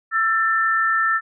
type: tone pair together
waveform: sine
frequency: 1334.2 / 1781 Hz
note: E6 / A6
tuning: +20 / +21 cents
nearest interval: perfect fourth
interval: 501 cents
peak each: -19 dBFS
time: 0.11-1.21 s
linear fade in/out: 50 ms
effects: none